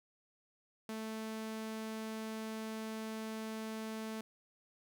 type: tone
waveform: sawtooth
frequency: 220 Hz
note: A3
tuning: in tune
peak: -36 dBFS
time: 0.89-4.21 s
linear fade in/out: 2 ms
effects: 12-bit